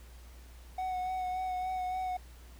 triangle tone with vibrato, 740 Hz, F#5, in tune, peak -30 dBFS, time 0.78-2.17 s, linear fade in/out 5 ms, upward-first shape sine, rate 3.5 Hz, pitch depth 20 cents each way, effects added 60 Hz sine -49 dBFS peak until 2.59 s + pink hiss -59 dBFS RMS until 2.59 s

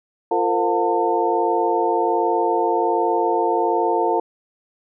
sine tone cluster, 345.9 / 452.7 / 514 / 714 / 898 Hz, F4 / A4 / C5 / F5 / A5, -17 / +49 / -31 / +38 / +35 cents, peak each -23 / -22 / -27 / -23 / -21 dBFS, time 0.31-4.2 s, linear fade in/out 5 ms, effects none

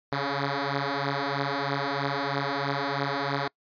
5% pulse beating tone pair, 138.59 / 141.69 Hz, C#3 / C#3, 0 / +38 cents, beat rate 3.1 Hz, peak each -18 dBFS, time 0.12-3.48 s, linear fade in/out 5 ms, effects noise-tail reverb RT60 0.1 s tail -26 dB re dry + resampled to 11025 Hz

